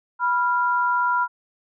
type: tone pair together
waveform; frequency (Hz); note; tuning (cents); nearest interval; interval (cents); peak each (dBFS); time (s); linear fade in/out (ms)
sine; 982 / 1388.8; B5 / F6; -10 / -10; tritone; 600; -20 / -22; 0.19-1.28; 50
effects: none